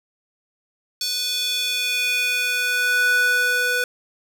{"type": "tone with high-pass filter sweep", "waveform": "square", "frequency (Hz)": 493.9, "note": "B4", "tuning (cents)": 0, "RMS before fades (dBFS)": -21, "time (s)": [1.01, 3.84], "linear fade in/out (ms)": 2, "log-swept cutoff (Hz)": [4400, 1000], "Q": 3.1, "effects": []}